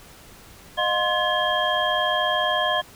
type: tone cluster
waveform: sine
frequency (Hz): 615 / 715 / 1049 / 1709 / 3216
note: D#5 / F5 / C6 / G#6 / G7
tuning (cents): -20 / +41 / +4 / +49 / +44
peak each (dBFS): -26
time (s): 0.77-2.82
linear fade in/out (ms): 20
effects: pink hiss -47 dBFS RMS until 2.95 s